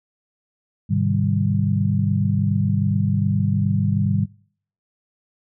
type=chord; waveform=sine; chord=Ab major seventh; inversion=none; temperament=equal with one note detuned; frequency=103.83 / 130.81 / 153.51 / 196 Hz; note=Ab2 / C3 / Eb3 / G3; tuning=0 / 0 / -23 / 0 cents; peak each=-21 / -25 / -23 / -22 dBFS; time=0.89-4.26 s; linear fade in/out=20 ms; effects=noise-tail reverb RT60 0.6 s tail -26 dB re dry